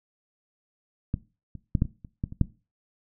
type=clicks; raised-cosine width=5 ms; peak=-13 / -27 / -10 / -9 / -25 / -29 / -15 / -26 / -8 dBFS; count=9; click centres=1.141 / 1.553 / 1.752 / 1.821 / 1.853 / 2.048 / 2.239 / 2.324 / 2.413 s; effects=noise-tail reverb RT60 0.3 s tail -18 dB re dry